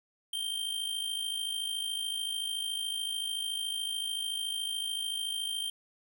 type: tone with amplitude modulation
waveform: square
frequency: 3160 Hz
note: G7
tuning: 13 cents sharp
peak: -30 dBFS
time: 0.33-5.7 s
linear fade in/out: 5 ms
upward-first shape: sine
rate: 53.7 Hz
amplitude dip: 60%
effects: none